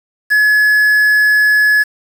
triangle tone with quantisation, 1700 Hz, G#6, 40 cents sharp, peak -6 dBFS, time 0.3-1.84 s, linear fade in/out 20 ms, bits 5, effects none

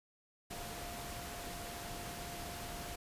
sine tone in noise, 698.5 Hz, F5, in tune, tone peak -49 dBFS, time 0.5-2.96 s, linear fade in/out 10 ms, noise pink, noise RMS -45 dBFS, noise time 0.5-2.96 s, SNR -7 dB, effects resampled to 32000 Hz

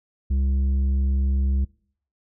sine tone with tanh clipping, 67.2 Hz, C2, 47 cents sharp, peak -20 dBFS, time 0.3-1.65 s, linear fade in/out 10 ms, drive 7 dB, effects noise-tail reverb RT60 0.6 s tail -24 dB re dry

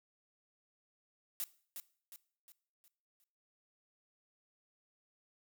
blue noise with echo, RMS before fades -38 dBFS, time 1.4-1.44 s, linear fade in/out 0 ms, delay 360 ms, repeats 5, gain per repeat -7 dB, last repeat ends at 3.24 s, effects noise-tail reverb RT60 0.5 s tail -19 dB re dry

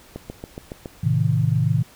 click train, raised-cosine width 2 ms, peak -18 dBFS, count 6, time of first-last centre 0.16-0.858 s, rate 7.16 Hz
sine chord, A diminished, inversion none, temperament just, 110 / 132 / 158.4 Hz, A2 / C3 / Eb3, 0 / +16 / +31 cents, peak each -21 dBFS, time 1.03-1.83 s, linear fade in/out 10 ms
effects pink hiss -49 dBFS RMS until 1.95 s

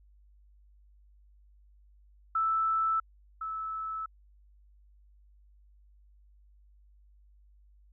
sine tone pair in turn, 1318.5 / 1307.1 Hz, E6 / E6, 0 / -15 cents, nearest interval unison, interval 15 cents, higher first, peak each -25 / -33 dBFS, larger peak first, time 2.35-3 / 3.41-4.06 s, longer neither, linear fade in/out 5 ms, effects added 50 Hz sine -57 dBFS peak until 7.92 s

